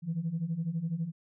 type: beating tone pair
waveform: sine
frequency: 157.7 / 169.7 Hz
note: D#3 / F3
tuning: +24 / -49 cents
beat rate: 12 Hz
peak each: -34 / -31 dBFS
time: 0.02-1.12 s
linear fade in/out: 50 ms
effects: tanh soft clip ceiling -24 dBFS

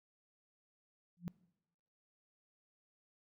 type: tone with exponential growth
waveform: sine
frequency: 174.3 Hz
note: F3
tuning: 3 cents flat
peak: -34 dBFS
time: 1.17-1.28 s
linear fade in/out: 0 ms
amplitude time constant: 22 ms
effects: noise-tail reverb RT60 0.9 s tail -22 dB re dry

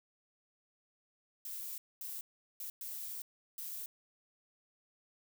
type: noise bursts at uneven times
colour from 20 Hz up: violet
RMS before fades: -43 dBFS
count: 5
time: 1.45-1.78 / 2.01-2.21 / 2.6-2.7 / 2.81-3.22 / 3.58-3.86 s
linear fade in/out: 2 ms
effects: none

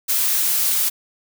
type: noise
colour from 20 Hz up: blue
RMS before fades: -19 dBFS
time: 0.08-0.9 s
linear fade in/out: 20 ms
effects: none

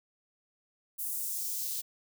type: noise with high-pass filter sweep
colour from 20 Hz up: blue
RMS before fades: -35 dBFS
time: 0.98-1.82 s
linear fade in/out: 20 ms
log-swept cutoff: 9900 to 3900 Hz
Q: 1.1
effects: none

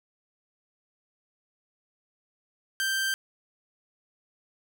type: tone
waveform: sawtooth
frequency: 1568 Hz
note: G6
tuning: in tune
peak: -22 dBFS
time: 2.8-3.14 s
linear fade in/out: 0 ms
effects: none

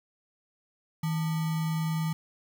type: tone with sample-and-hold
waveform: sine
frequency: 160 Hz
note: D#3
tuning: 49 cents sharp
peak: -26 dBFS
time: 1.03-2.13 s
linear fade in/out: 5 ms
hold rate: 1050 Hz
effects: none

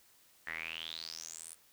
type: tone with band-pass filter sweep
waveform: square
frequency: 40.61 Hz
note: E1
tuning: 25 cents flat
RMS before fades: -44 dBFS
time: 0.46-1.55 s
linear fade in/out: 20 ms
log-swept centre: 1800 to 10000 Hz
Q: 8.8
effects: white hiss -65 dBFS RMS until 1.72 s

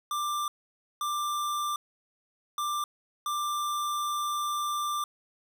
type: tone bursts at uneven times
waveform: square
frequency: 1184 Hz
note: D6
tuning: 14 cents sharp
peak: -29 dBFS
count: 4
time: 0.11-0.48 / 1.01-1.76 / 2.58-2.84 / 3.26-5.04 s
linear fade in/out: 2 ms
effects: none

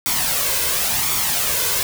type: noise with flanger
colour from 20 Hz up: white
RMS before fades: -20 dBFS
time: 0.06-1.83 s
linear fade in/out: 0 ms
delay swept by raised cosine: 0.88 to 1.98 ms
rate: 0.94 Hz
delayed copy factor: +0.55
effects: none

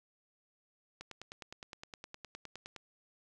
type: click train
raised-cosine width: 0.2 ms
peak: -28 dBFS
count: 18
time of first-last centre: 1.01-2.763 s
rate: 9.7 Hz
effects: none

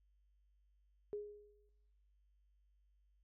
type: tone with exponential decay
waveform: sine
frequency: 415.3 Hz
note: G#4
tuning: in tune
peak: -38 dBFS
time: 1.13-1.69 s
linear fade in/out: 0 ms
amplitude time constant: 120 ms
effects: noise-tail reverb RT60 1.0 s tail -21 dB re dry + added 50 Hz sine -70 dBFS peak until 3.23 s

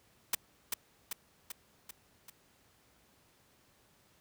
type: noise with echo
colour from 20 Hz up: white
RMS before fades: -29 dBFS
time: 0.33-0.35 s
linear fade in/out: 5 ms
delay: 390 ms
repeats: 5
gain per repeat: -4 dB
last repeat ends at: 2.3 s
effects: pink hiss -67 dBFS RMS until 4.2 s + high-pass 60 Hz 12 dB/octave

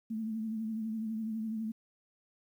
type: tone with vibrato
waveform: sine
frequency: 220.7 Hz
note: A3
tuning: 5 cents sharp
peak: -33 dBFS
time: 0.1-1.72 s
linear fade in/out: 10 ms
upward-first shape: triangle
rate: 12 Hz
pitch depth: 54 cents each way
effects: 11-bit

